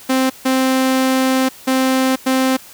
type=tone bursts at uneven times; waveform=sawtooth; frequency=261.6 Hz; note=C4; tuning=in tune; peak=-9 dBFS; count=4; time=0.09-0.3 / 0.45-1.49 / 1.67-2.16 / 2.26-2.57 s; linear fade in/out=10 ms; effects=white hiss -40 dBFS RMS until 2.73 s